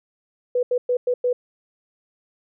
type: tone bursts at uneven times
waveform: sine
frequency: 493.9 Hz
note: B4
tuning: in tune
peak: -17 dBFS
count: 5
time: 0.55-0.63 / 0.71-0.78 / 0.89-0.97 / 1.07-1.14 / 1.24-1.33 s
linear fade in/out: 5 ms
effects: none